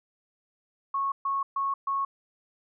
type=tone bursts; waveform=sine; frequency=1100 Hz; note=C#6; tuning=14 cents flat; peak=-25 dBFS; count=4; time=0.94-2.05 s; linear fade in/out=5 ms; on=180 ms; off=130 ms; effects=none